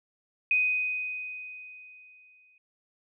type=tone with exponential decay; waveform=sine; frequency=2500 Hz; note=D#7; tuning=8 cents sharp; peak=-20 dBFS; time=0.51-2.58 s; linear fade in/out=2 ms; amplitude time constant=450 ms; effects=none